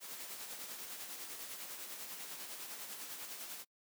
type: noise with tremolo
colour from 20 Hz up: white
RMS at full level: -45 dBFS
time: 0-3.65 s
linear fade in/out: 50 ms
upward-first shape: sine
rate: 10 Hz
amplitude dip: 40%
effects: noise-tail reverb RT60 0.1 s tail -25 dB re dry + high-pass 200 Hz 12 dB/octave